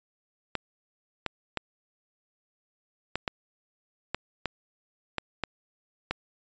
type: clicks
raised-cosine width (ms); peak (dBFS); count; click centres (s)
0.3; -12; 10; 0.553 / 1.263 / 1.573 / 3.156 / 3.278 / 4.146 / 4.457 / 5.183 / 5.437 / 6.11
effects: resampled to 16000 Hz